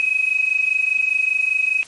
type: tone pair together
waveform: sine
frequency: 2523 / 2548 Hz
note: D#7 / D#7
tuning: +23 / +41 cents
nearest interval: unison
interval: 18 cents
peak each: -20 / -18 dBFS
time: 0-1.83 s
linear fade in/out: 0 ms
effects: white hiss -43 dBFS RMS until 1.87 s + MP3 48 kbps